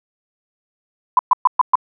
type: tone bursts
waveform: sine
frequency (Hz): 1005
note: B5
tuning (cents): +30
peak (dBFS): -7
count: 5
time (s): 1.17-1.755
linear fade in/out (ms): 2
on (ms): 21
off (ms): 120
effects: none